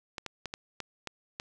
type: clicks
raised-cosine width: 0.2 ms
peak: -19 dBFS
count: 7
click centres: 0.182 / 0.263 / 0.457 / 0.539 / 0.803 / 1.073 / 1.399 s
effects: none